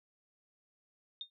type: tone with exponential decay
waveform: sine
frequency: 3662 Hz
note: A#7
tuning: 32 cents flat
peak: -35 dBFS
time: 1.21-1.3 s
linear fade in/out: 1 ms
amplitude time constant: 18 ms
effects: none